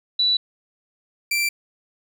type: tone pair in turn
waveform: sine / sawtooth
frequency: 3951 / 2349 Hz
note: B7 / D7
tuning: 0 / 0 cents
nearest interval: major sixth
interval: 900 cents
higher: first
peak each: -16 dBFS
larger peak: neither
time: 0.19-0.37 / 1.31-1.49 s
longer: neither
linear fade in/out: 5 ms
effects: none